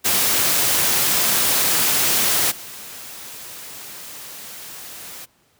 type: noise with level steps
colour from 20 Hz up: white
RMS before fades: -18 / -36 dBFS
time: 0.04-5.26 s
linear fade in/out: 20 ms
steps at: 2.5 s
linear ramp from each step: 20 ms
effects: pink hiss -60 dBFS RMS until 5.59 s + high-pass 80 Hz 12 dB/octave